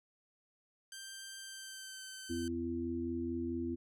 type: tone with pitch glide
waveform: 10% pulse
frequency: 1573 to 1540.6 Hz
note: G6 to G6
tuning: +6 to -30 cents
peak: -37 dBFS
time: 0.92-2.48 s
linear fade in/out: 2 ms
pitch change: -36 cents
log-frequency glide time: 1.41-2.02 s
type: harmonic tone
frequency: 84.6 Hz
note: E2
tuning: 45 cents sharp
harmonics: 1 / 3 / 4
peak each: -44 / -38 / -38 dBFS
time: 2.29-3.76 s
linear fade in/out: 20 ms
effects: none